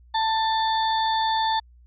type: harmonic tone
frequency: 887 Hz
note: A5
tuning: 14 cents sharp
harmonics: 1 / 2 / 4 / 5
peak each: -21 / -32 / -30 / -34 dBFS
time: 0.14-1.6 s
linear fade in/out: 10 ms
effects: added 60 Hz sine -49 dBFS peak until 1.86 s